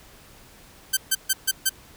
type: tone bursts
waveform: 5% pulse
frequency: 1549 Hz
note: G6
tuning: 21 cents flat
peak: -7 dBFS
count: 5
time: 0.93-1.695 s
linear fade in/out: 10 ms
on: 41 ms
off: 140 ms
effects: pink hiss -50 dBFS RMS until 1.96 s